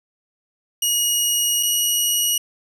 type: tone pair in turn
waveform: 15% pulse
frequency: 2890 / 2902 Hz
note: F#7 / F#7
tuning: -41 / -34 cents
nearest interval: unison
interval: 7 cents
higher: second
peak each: -10 dBFS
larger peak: neither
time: 0.82-1.63 / 1.63-2.38 s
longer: first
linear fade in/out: 5 ms
effects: none